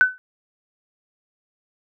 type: tone with exponential decay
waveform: sine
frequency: 1508 Hz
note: F#6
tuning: 32 cents sharp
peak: -7 dBFS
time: 0.01-0.18 s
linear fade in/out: 0 ms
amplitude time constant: 36 ms
effects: none